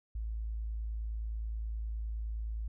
sine tone, 54.8 Hz, A1, 6 cents flat, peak -34 dBFS, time 0.15-2.68 s, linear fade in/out 5 ms, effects none

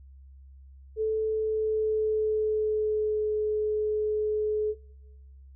sine tone with pitch glide, 437.1 to 426.4 Hz, A4 to G#4, -11 to +46 cents, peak -24 dBFS, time 0.96-4.75 s, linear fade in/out 50 ms, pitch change -43 cents, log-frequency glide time 1.21-3.3 s, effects noise-tail reverb RT60 1.0 s tail -20 dB re dry + added 67 Hz sine -47 dBFS peak until 5.55 s

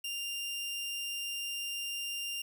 sawtooth tone, 2794 Hz, F7, in tune, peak -32 dBFS, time 0.04-2.42 s, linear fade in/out 5 ms, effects 11-bit

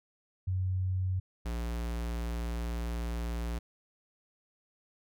sine / square tone pair in turn, 93 / 58.27 Hz, F#2 / A#1, +9 / 0 cents, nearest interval minor sixth, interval 809 cents, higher first, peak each -28 / -33 dBFS, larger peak first, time 0.47-1.2 / 1.45-3.59 s, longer second, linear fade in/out 10 ms, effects none

